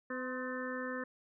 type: harmonic tone with a mistuned harmonic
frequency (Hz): 254.3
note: C4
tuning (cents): -49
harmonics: 1 / 2 / 4 / 5 / 6 / 7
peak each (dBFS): -41 / -41 / -47 / -47 / -47 / -43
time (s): 0.1-1.04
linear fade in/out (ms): 5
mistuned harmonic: 4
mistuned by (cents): +48
effects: none